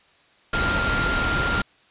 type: tone in noise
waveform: sine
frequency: 1396.9 Hz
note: F6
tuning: in tune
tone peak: -23 dBFS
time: 0.53-1.62 s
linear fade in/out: 5 ms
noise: pink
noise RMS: -24 dBFS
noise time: 0.53-1.62 s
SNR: -2 dB
effects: white hiss -57 dBFS RMS until 1.9 s + resampled to 8000 Hz